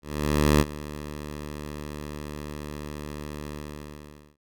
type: tone with ADSR envelope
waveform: 10% pulse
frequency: 74.3 Hz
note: D2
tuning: 21 cents sharp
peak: -8 dBFS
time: 0.02-4.37 s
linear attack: 580 ms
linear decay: 45 ms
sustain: -18 dB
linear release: 850 ms
effects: none